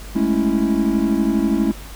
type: chord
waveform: triangle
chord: A major seventh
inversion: third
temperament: equal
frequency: 207.7 / 220 / 277.2 / 329.6 Hz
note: G#3 / A3 / C#4 / E4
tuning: 0 / 0 / 0 / 0 cents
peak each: -19 dBFS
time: 0.15-1.72 s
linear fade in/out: 10 ms
effects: added 50 Hz sine -34 dBFS peak until 1.95 s + pink hiss -39 dBFS RMS until 1.95 s